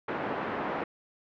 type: band-pass noise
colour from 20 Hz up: pink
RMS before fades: -33 dBFS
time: 0.08-0.84 s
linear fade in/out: 5 ms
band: 280 to 1600 Hz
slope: 12 dB/octave
effects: low-pass 3000 Hz 12 dB/octave